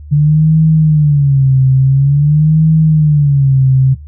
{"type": "tone with vibrato", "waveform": "sine", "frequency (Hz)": 144.7, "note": "D3", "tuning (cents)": -25, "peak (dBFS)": -5, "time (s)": [0.11, 3.95], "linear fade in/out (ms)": 20, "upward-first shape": "sine", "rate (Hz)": 0.48, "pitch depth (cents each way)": 160, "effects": ["noise-tail reverb RT60 0.2 s tail -17 dB re dry", "added 74 Hz sine -28 dBFS peak until 4.07 s"]}